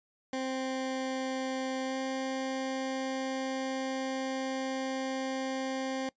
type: tone with pitch glide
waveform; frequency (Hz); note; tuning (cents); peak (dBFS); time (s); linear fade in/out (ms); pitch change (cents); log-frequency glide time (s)
20% pulse; 262.1 to 264.2; C4 to C4; +3 to +17; -27; 0.33-6.09; 2; +14; 1.85-1.96
effects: noise-tail reverb RT60 0.1 s tail -22 dB re dry + resampled to 16000 Hz